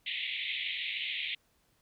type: band-pass noise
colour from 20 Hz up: pink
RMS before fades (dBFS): -36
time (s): 0.06-1.35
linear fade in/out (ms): 5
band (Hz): 2000 to 3800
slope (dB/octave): 96
effects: pink hiss -71 dBFS RMS until 1.81 s